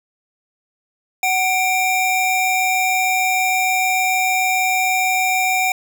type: tone pair together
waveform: square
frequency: 748.8 / 2373 Hz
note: F#5 / D7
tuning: +20 / +17 cents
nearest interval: octave + minor sixth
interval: 1997 cents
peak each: -19 / -19 dBFS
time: 1.23-5.72 s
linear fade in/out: 2 ms
effects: none